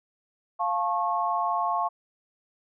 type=chord; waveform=sine; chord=F augmented; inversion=none; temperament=just; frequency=698.5 / 873.1 / 1091.3 Hz; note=F5 / A5 / C#6; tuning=0 / -14 / -27 cents; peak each=-28 / -29 / -27 dBFS; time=0.59-1.89 s; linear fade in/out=20 ms; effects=none